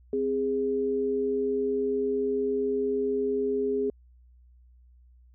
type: tone pair together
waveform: sine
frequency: 261 / 412.2 Hz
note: C4 / G#4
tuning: -4 / -13 cents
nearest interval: minor sixth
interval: 791 cents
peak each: -31 / -25 dBFS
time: 0.13-3.9 s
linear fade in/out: 2 ms
effects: added 61 Hz sine -53 dBFS peak until 5.34 s